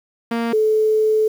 sawtooth / sine tone pair in turn, 232.2 / 433.6 Hz, A#3 / A4, -7 / -25 cents, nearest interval major seventh, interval 1082 cents, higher second, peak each -15 / -13 dBFS, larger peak second, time 0.31-0.53 / 0.53-1.28 s, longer second, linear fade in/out 5 ms, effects low-pass 3000 Hz 12 dB/octave + 7-bit

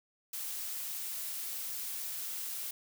blue noise, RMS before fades -39 dBFS, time 0.33-2.71 s, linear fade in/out 5 ms, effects none

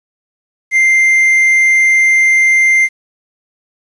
triangle tone, 2093 Hz, C7, in tune, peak -5 dBFS, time 0.71-2.89 s, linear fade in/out 50 ms, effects resampled to 24000 Hz + 7-bit

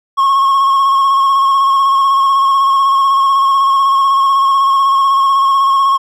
triangle tone with vibrato, 1090 Hz, C#6, 29 cents flat, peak -6 dBFS, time 0.17-5.98 s, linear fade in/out 20 ms, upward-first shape square, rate 16 Hz, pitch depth 24 cents each way, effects none

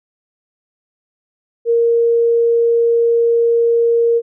sine tone, 466.2 Hz, A#4, in tune, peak -10 dBFS, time 1.65-4.22 s, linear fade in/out 50 ms, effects none

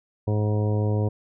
harmonic tone, 105.5 Hz, G#2, 28 cents sharp, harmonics 1 / 2 / 3 / 4 / 5 / 6 / 7 / 9, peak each -21 / -31 / -33 / -31 / -33 / -41 / -40 / -41 dBFS, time 0.27-1.09 s, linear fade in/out 10 ms, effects none

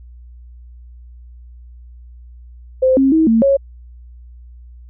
sine tone with pitch steps, 519 / 269 / 319.8 / 225 / 551 Hz, C5 / C4 / D#4 / A3 / C#5, -14 / +48 / +48 / +39 / -11 cents, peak -9 dBFS, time 2.82-3.57 s, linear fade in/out 10 ms, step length 150 ms, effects added 60 Hz sine -36 dBFS peak until 4.89 s

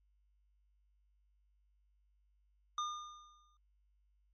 square tone with exponential decay, 1212 Hz, D#6, 46 cents flat, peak -34 dBFS, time 2.78-3.57 s, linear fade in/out 2 ms, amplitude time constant 170 ms, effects added 50 Hz sine -70 dBFS peak until 4.33 s + MP3 32 kbps

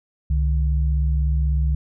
sine tone pair together, 67.35 / 151.1 Hz, C#2 / D3, -49 / +50 cents, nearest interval octave + major second, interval 1399 cents, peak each -17 / -26 dBFS, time 0.3-1.75 s, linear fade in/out 5 ms, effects none

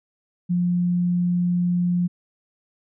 sine tone, 176.6 Hz, F3, 20 cents sharp, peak -18 dBFS, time 0.49-2.08 s, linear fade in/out 20 ms, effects none

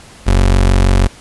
30% pulse tone, 46.25 Hz, F#1, in tune, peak -5 dBFS, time 0.26-1.08 s, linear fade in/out 20 ms, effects pink hiss -39 dBFS RMS until 1.2 s + resampled to 24000 Hz

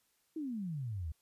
sine exponential sweep, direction down, 329.6 to 72.9 Hz, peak -36 dBFS, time 0.36-1.12 s, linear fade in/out 5 ms, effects white hiss -75 dBFS RMS until 1.21 s + resampled to 32000 Hz

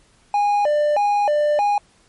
triangle tone with vibrato, 698.5 Hz, F5, in tune, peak -13 dBFS, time 0.34-1.78 s, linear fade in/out 2 ms, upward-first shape square, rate 1.6 Hz, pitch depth 280 cents each way, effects pink hiss -56 dBFS RMS until 2.08 s + MP3 48 kbps

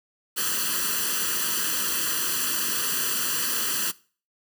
white noise with comb filter, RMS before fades -26 dBFS, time 0.36-3.92 s, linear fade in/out 20 ms, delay 0.67 ms, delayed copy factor +0.9, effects noise-tail reverb RT60 0.4 s tail -21 dB re dry + high-pass 200 Hz 12 dB/octave

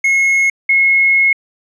triangle / sine tone pair in turn, 2170 / 2170 Hz, C#7 / C#7, -37 / -37 cents, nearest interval unison, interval 0 cents, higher neither, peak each -8 / -8 dBFS, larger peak neither, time 0.04-0.5 / 0.69-1.33 s, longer second, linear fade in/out 5 ms, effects resampled to 24000 Hz

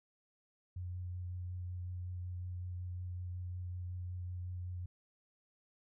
sine tone with vibrato, 89.8 Hz, F2, 49 cents sharp, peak -39 dBFS, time 0.76-4.86 s, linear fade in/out 5 ms, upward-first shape sine, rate 5.4 Hz, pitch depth 13 cents each way, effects none

